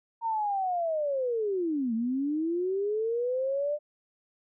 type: linear two-way sweep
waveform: sine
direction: down then up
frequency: 930 to 220 to 601 Hz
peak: -26 dBFS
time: 0.21-3.79 s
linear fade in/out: 50 ms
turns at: 1.94 s
effects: none